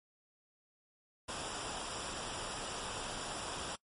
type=noise with comb filter; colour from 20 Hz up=pink; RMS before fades=-41 dBFS; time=1.28-3.76 s; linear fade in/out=10 ms; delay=0.47 ms; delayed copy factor=-0.6; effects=noise-tail reverb RT60 0.1 s tail -23 dB re dry + MP3 48 kbps